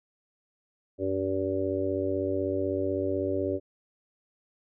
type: harmonic tone with a mistuned harmonic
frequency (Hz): 96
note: G2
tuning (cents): -36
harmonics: 1 / 3 / 4 / 5 / 6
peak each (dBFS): -36 / -32 / -30 / -35 / -32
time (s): 0.98-3.6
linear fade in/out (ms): 50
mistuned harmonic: 1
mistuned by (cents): -52
effects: none